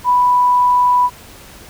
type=tone; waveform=sine; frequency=987.8 Hz; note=B5; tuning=in tune; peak=-9 dBFS; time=0.04-1.1 s; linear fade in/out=50 ms; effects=pink hiss -39 dBFS RMS until 1.69 s